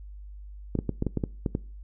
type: clicks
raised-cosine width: 3 ms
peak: -13 dBFS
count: 9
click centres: 0.753 / 0.789 / 0.893 / 1.024 / 1.067 / 1.173 / 1.238 / 1.462 / 1.551 s
effects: noise-tail reverb RT60 0.4 s tail -22 dB re dry + added 50 Hz sine -40 dBFS peak until 1.83 s